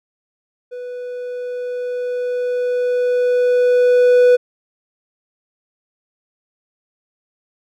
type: tone with level ramp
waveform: triangle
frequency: 493.9 Hz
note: B4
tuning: in tune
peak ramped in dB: -25 to -5 dBFS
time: 0.71-4.37 s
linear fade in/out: 20 ms
effects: none